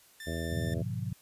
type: tone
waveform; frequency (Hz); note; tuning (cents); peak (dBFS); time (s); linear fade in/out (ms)
sawtooth; 1782; A6; +22; -38; 0.2-0.74; 2
type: harmonic tone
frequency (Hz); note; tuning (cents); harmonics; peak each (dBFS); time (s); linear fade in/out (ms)
82.41; E2; 0; 1 / 2 / 3 / 4 / 5 / 6 / 7 / 8; -36 / -39 / -41 / -42 / -43 / -44 / -44 / -45; 0.26-0.83; 20
type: chord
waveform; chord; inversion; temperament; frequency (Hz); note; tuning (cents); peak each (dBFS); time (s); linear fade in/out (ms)
sine; G# diminished seventh; none; equal with one note detuned; 103.83 / 123.47 / 146.83 / 178.28; G#2 / B2 / D3 / F3; 0 / 0 / 0 / +36; -36 / -36 / -41 / -39; 0.52-1.13; 5
effects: white hiss -60 dBFS RMS until 1.21 s + resampled to 32000 Hz